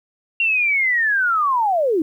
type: linear sweep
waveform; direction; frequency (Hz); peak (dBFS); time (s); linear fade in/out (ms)
sine; down; 2763 to 293.1; -15; 0.4-2.02; 2
effects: 9-bit